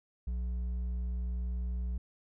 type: tone with hard clipping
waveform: sine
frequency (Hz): 60.6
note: B1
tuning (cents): -32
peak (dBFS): -33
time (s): 0.27-1.98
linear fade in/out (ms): 5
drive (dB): 4
effects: none